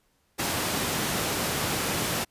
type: high-pass noise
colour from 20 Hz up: pink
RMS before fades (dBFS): -28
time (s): 0.38-2.25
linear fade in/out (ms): 20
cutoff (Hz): 110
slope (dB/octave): 12
effects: pink hiss -69 dBFS RMS until 2.3 s + resampled to 32000 Hz